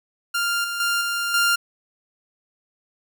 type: tone with level steps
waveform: sawtooth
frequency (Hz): 1397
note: F6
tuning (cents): 0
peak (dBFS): -17 / -22 / -16 / -19 / -13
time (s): 0.34-1.56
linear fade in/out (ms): 10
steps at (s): 0.64 / 0.8 / 1.01 / 1.34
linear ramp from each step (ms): 2
effects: none